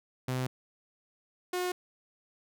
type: tone pair in turn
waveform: sawtooth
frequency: 128.2 / 361.1 Hz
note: C3 / F#4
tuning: -35 / -42 cents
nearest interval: octave + tritone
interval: 1793 cents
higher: second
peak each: -26 dBFS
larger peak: neither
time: 0.28-0.47 / 1.53-1.72 s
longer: neither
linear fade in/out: 5 ms
effects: none